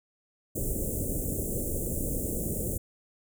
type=band-stop noise; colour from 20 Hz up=pink; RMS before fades=-31 dBFS; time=0.55-2.78 s; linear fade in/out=10 ms; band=570 to 7400 Hz; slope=48 dB/octave; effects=none